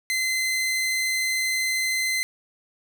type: tone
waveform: sawtooth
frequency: 2059 Hz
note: C7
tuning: 28 cents flat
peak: -19 dBFS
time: 0.1-2.23 s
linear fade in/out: 0 ms
effects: none